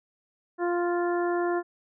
harmonic tone, 349.2 Hz, F4, in tune, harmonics 1 / 2 / 3 / 4 / 5, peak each -25 / -31 / -35 / -37 / -39 dBFS, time 0.58-1.63 s, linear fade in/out 50 ms, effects none

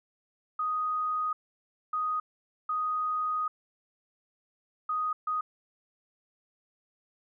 sine tone bursts at uneven times, 1246 Hz, D#6, 2 cents sharp, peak -27 dBFS, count 5, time 0.59-1.33 / 1.93-2.2 / 2.69-3.48 / 4.89-5.13 / 5.27-5.41 s, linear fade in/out 5 ms, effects none

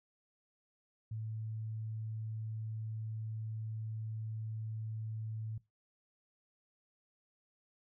sine tone, 110 Hz, A2, in tune, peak -38 dBFS, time 1.11-5.58 s, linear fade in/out 5 ms, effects noise-tail reverb RT60 0.2 s tail -19 dB re dry

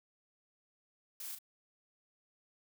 blue noise with echo, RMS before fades -44 dBFS, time 1.2-1.35 s, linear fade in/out 2 ms, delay 37 ms, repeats 1, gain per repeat -7 dB, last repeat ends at 1.387 s, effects none

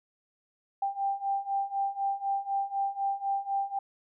sine beating tone pair, 788 / 792 Hz, G5 / G5, +9 / +18 cents, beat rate 4 Hz, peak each -32 / -30 dBFS, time 0.82-3.79 s, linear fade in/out 5 ms, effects none

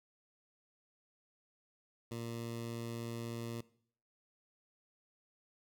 15% pulse tone with notch filter, 116.54 Hz, A#2, in tune, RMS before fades -42 dBFS, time 2.11-3.61 s, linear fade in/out 5 ms, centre 1500 Hz, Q 1.5, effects noise-tail reverb RT60 0.6 s tail -20 dB re dry

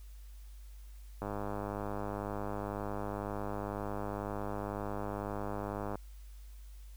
click train, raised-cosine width 1 ms, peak -24 dBFS, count 484, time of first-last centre 1.22-5.955 s, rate 102 Hz, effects added 50 Hz sine -47 dBFS peak until 6.96 s + white hiss -65 dBFS RMS until 6.96 s

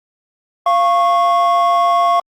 triangle tone pair together, 693.4 / 1100 Hz, F5 / C#6, -13 / -14 cents, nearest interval minor sixth, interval 799 cents, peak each -11 dBFS, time 0.66-2.2 s, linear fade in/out 5 ms, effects tanh soft clip ceiling -1 dBFS + Opus 32 kbps

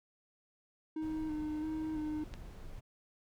triangle tone with vibrato, 309.4 Hz, D#4, 10 cents flat, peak -33 dBFS, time 0.96-2.24 s, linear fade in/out 5 ms, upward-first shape square, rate 1.5 Hz, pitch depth 23 cents each way
brown noise, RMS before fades -48 dBFS, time 1.01-2.81 s, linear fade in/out 20 ms
click, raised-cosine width 0.2 ms, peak -31 dBFS, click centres 2.339 s
effects none

